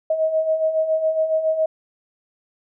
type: beating tone pair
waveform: sine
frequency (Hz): 629 / 636.2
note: D#5 / D#5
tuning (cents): +19 / +38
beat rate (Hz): 7.2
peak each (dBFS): -25 / -18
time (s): 0.1-1.66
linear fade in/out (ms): 5
effects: none